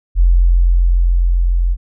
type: tone with level ramp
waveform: sine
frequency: 43.65 Hz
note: F1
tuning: in tune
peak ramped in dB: -6 to -11 dBFS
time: 0.15-1.77 s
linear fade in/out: 50 ms
effects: none